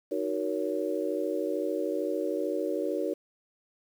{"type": "chord", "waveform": "sine", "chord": "D# minor seventh", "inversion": "none", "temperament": "just", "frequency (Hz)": [311.1, 373.4, 466.7, 560], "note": ["D#4", "F#4", "A#4", "C#5"], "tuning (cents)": [0, 16, 2, 18], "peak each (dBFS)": -33, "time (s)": [0.11, 3.14], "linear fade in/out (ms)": 10, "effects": ["9-bit"]}